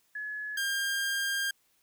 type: tone pair in turn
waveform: sine / sawtooth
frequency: 1700 / 1604.6 Hz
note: G#6 / G6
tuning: +40 / +40 cents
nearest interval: minor second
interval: 100 cents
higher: first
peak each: -34 / -25 dBFS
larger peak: second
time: 0.15-0.57 / 0.57-1.51 s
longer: second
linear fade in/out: 5 ms
effects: white hiss -70 dBFS RMS until 1.82 s